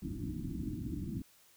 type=low-pass noise; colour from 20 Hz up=white; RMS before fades=-39 dBFS; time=0.02-1.22 s; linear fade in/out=5 ms; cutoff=330 Hz; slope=96 dB/octave; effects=white hiss -64 dBFS RMS until 1.56 s